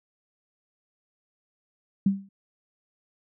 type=tone with exponential decay; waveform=sine; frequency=196 Hz; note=G3; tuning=in tune; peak=-15 dBFS; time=2.06-2.29 s; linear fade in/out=5 ms; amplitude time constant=50 ms; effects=none